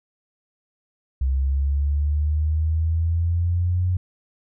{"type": "linear sweep", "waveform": "sine", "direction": "up", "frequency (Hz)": [65.41, 91.3], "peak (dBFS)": -18, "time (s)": [1.21, 3.97], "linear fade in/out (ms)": 5, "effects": []}